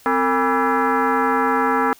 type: tone with frequency modulation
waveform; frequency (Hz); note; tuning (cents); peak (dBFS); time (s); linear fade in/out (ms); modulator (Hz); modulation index
sine; 261.6; C4; 0; -15; 0.06-1.93; 0; 358; 3.8
effects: white hiss -49 dBFS RMS until 1.99 s